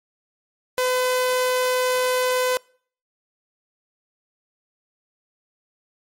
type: tone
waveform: sawtooth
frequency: 506 Hz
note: B4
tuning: 42 cents sharp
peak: -15 dBFS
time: 0.78-2.57 s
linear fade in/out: 0 ms
effects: noise-tail reverb RT60 0.5 s tail -25 dB re dry + MP3 64 kbps